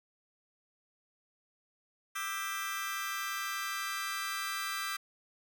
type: chord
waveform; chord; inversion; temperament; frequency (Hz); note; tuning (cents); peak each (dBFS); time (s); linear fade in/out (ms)
sawtooth; E minor seventh; third; just; 1186.7 / 1318.5 / 1582.2 / 1977.8; D6 / E6 / G6 / B6; +18 / 0 / +16 / +2; -36 / -37 / -36 / -38; 2.15-4.97; 10
effects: none